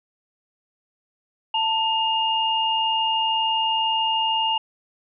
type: tone pair together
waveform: sine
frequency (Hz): 893 / 2833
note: A5 / F7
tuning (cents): +25 / +24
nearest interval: octave + minor sixth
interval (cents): 1999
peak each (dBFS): -22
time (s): 1.54-4.58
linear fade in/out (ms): 5
effects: none